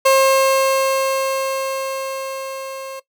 30% pulse tone with level ramp, 535 Hz, C5, 38 cents sharp, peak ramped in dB -7 to -26 dBFS, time 0.05-3 s, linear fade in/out 10 ms, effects noise-tail reverb RT60 0.1 s tail -18 dB re dry

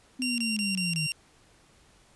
sine linear sweep, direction down, 259.8 to 150 Hz, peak -29 dBFS, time 0.19-1.07 s, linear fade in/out 10 ms
20% pulse tone bursts, 2765 Hz, F7, 18 cents flat, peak -24 dBFS, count 5, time 0.22-1.12 s, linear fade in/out 0 ms, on 160 ms, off 25 ms
effects pink hiss -60 dBFS RMS until 2.15 s + resampled to 24000 Hz

